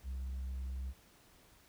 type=tone with tanh clipping; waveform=triangle; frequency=65.1 Hz; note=C2; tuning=8 cents flat; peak=-38 dBFS; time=0.03-0.94 s; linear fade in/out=50 ms; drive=7 dB; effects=pink hiss -64 dBFS RMS until 1.68 s